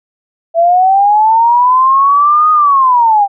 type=linear two-way sweep; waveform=sine; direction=up then down; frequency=659.3 to 1247 to 782 Hz; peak=-5 dBFS; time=0.54-3.28 s; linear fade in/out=50 ms; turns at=2.51 s; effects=none